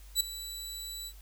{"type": "tone with ADSR envelope", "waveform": "20% pulse", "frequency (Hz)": 3951, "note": "B7", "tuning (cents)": 0, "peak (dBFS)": -16, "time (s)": [0.15, 1.13], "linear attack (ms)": 54, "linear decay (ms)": 6, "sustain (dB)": -17, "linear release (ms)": 61, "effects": ["added 50 Hz sine -48 dBFS peak until 1.21 s", "white hiss -59 dBFS RMS until 1.21 s"]}